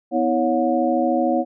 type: tone cluster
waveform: sine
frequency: 248.9 / 322.3 / 555 / 722 Hz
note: B3 / E4 / C#5 / F#5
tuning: +14 / -39 / +2 / -43 cents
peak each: -22 dBFS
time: 0.11-1.45 s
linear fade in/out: 50 ms
effects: none